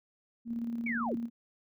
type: tone with tremolo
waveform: sine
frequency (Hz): 233.1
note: A#3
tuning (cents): 0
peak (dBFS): -31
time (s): 0.45-1.3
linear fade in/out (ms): 50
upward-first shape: square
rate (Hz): 18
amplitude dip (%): 35
type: linear sweep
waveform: sine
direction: down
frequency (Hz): 2349 to 174.61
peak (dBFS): -32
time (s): 0.86-1.16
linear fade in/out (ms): 5
effects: none